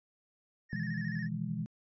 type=tone with vibrato; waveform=triangle; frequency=1786 Hz; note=A6; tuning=25 cents sharp; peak=-39 dBFS; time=0.69-1.29 s; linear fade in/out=50 ms; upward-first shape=square; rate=14 Hz; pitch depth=59 cents each way
type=chord; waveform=sine; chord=E major seventh; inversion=second; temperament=equal with one note detuned; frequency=123.47 / 155.56 / 167.02 / 207.7 Hz; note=B2 / D#3 / E3 / G#3; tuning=0 / 0 / +23 / 0 cents; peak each=-40 / -41 / -37 / -38 dBFS; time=0.73-1.66 s; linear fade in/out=0 ms
effects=resampled to 16000 Hz